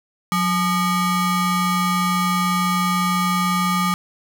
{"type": "ring-modulated tone", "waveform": "square", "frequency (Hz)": 519, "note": "C5", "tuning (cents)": -14, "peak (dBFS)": -15, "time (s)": [0.32, 3.94], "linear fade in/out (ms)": 0, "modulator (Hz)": 700, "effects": []}